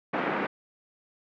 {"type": "band-pass noise", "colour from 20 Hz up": "pink", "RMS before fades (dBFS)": -29, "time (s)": [0.13, 0.47], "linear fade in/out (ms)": 10, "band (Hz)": [210, 2200], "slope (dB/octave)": 24, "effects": []}